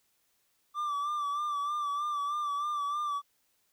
triangle tone with vibrato, 1171 Hz, D6, 5 cents flat, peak -28 dBFS, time 0.74-3.22 s, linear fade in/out 50 ms, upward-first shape sine, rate 3.2 Hz, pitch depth 46 cents each way, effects white hiss -73 dBFS RMS until 3.72 s

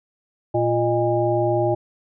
harmonic tone with a mistuned harmonic, 116.54 Hz, A#2, in tune, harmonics 1 / 3 / 5 / 7, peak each -24 / -21 / -22 / -25 dBFS, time 0.54-1.75 s, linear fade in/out 10 ms, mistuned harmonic 5, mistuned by +88 cents, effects none

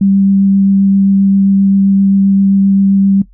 sine tone with vibrato, 196 Hz, G3, in tune, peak -6 dBFS, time 0.01-3.22 s, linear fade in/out 5 ms, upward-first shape triangle, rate 7.6 Hz, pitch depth 10 cents each way, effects noise-tail reverb RT60 0.1 s tail -17 dB re dry + added 45 Hz sine -39 dBFS peak until 3.33 s

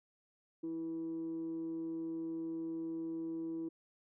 sine tone with frequency modulation, 326.7 Hz, E4, 15 cents flat, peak -36 dBFS, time 0.63-3.69 s, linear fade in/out 10 ms, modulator 160 Hz, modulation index 0.24, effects tanh soft clip ceiling -33 dBFS

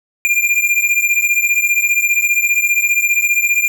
square beating tone pair, 2394 / 2409 Hz, D7 / D7, +33 / +43 cents, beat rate 15 Hz, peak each -15 / -17 dBFS, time 0.25-3.68 s, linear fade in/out 0 ms, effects none

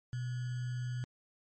sine tone with sample-and-hold, 123.9 Hz, B2, 6 cents sharp, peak -34 dBFS, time 0.13-1.04 s, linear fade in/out 0 ms, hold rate 1575 Hz, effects MP3 32 kbps

